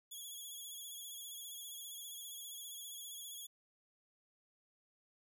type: tone with vibrato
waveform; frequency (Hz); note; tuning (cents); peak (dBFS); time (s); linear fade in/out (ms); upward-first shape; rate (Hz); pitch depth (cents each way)
10% pulse; 3350; G#7; +14; -39; 0.11-3.47; 10; sine; 15; 49
effects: none